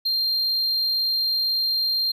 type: tone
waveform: triangle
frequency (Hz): 4186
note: C8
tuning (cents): 0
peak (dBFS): -19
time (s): 0.05-2.12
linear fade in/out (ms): 10
effects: none